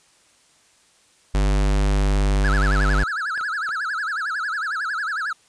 square tone, 49.6 Hz, G1, 21 cents sharp, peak -17 dBFS, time 1.34-3.04 s, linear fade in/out 10 ms
clicks, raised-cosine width 0.3 ms, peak -23 dBFS, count 5, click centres 2.359 / 2.948 / 3.377 / 3.411 / 3.69 s
triangle tone with vibrato, 1480 Hz, F#6, in tune, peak -21 dBFS, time 2.44-5.33 s, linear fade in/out 5 ms, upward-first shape sine, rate 11 Hz, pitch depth 260 cents each way
effects white hiss -57 dBFS RMS until 5.48 s + resampled to 22050 Hz

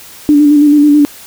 sine tone with vibrato, 293.7 Hz, D4, in tune, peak -3 dBFS, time 0.29-1.05 s, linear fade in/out 0 ms, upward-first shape square, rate 9.2 Hz, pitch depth 27 cents each way, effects white hiss -34 dBFS RMS until 1.26 s

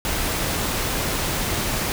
pink noise, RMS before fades -24 dBFS, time 0.05-1.92 s, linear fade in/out 0 ms, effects none

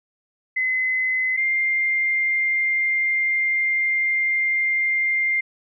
sine tone pair in turn, 2037 / 2104 Hz, C7 / C7, -47 / +9 cents, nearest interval minor second, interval 56 cents, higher second, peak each -19 / -18 dBFS, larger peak second, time 0.56-1.37 / 1.37-5.41 s, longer second, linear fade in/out 10 ms, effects none

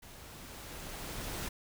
pink noise with level ramp, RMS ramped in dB -52 to -38 dBFS, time 0.02-1.49 s, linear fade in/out 10 ms, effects none

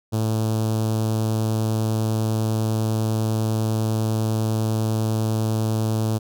sawtooth tone with notch filter, 110 Hz, A2, in tune, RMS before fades -22 dBFS, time 0.12-6.19 s, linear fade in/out 20 ms, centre 2000 Hz, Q 0.54, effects none

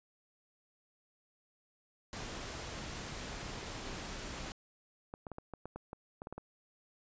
pink noise, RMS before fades -43 dBFS, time 2.13-4.52 s, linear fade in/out 0 ms
clicks, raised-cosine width 1 ms, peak -29 dBFS, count 12, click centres 5.139 / 5.268 / 5.317 / 5.384 / 5.537 / 5.656 / 5.76 / 5.931 / 6.219 / 6.271 / 6.326 / 6.38 s
effects resampled to 16000 Hz

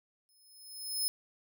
15% pulse tone with exponential growth, 5180 Hz, E8, 31 cents flat, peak -22 dBFS, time 0.29-1.08 s, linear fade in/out 0 ms, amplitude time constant 170 ms, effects none

